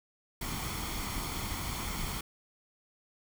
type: noise with comb filter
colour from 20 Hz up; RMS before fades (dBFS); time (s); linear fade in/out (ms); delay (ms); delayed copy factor
pink; -36; 0.41-2.21; 5; 0.91; +0.55
effects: none